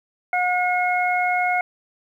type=harmonic tone; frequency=722 Hz; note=F#5; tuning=43 cents flat; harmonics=1 / 2 / 3; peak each=-20 / -27 / -23 dBFS; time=0.33-1.61 s; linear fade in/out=2 ms; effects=9-bit